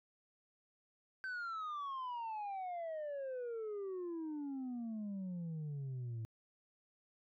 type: exponential sweep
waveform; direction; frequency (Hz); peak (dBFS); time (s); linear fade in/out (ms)
sine; down; 1553 to 110; -37; 1.24-6.25; 0
effects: tanh soft clip ceiling -39 dBFS